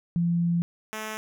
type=tone pair in turn; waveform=sine / 5% pulse; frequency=171.1 / 216.9 Hz; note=F3 / A3; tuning=-35 / -25 cents; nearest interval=major third; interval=410 cents; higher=second; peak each=-21 dBFS; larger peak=neither; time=0.16-0.62 / 0.93-1.17 s; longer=first; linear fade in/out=0 ms; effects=none